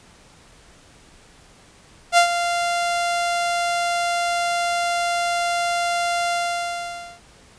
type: tone with ADSR envelope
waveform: sawtooth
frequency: 694 Hz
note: F5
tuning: 11 cents flat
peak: -6 dBFS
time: 2.12-7.21 s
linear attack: 55 ms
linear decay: 95 ms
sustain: -10 dB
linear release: 890 ms
effects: pink hiss -50 dBFS RMS until 7.58 s + resampled to 22050 Hz